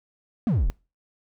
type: exponential sweep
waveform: triangle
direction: down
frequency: 258.8 to 31 Hz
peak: -17 dBFS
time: 0.47-0.7 s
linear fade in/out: 0 ms
effects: noise-tail reverb RT60 0.3 s tail -24 dB re dry